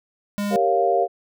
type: tone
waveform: square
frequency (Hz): 203.9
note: G#3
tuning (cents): -32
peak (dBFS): -23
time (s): 0.38-0.56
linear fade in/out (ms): 0
type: chord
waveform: sine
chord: G half-diminished seventh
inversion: none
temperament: equal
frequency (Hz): 392 / 466.2 / 554.4 / 698.5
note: G4 / Bb4 / Db5 / F5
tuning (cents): 0 / 0 / 0 / 0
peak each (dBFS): -23 / -23 / -24 / -19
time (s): 0.5-1.08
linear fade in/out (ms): 50
effects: none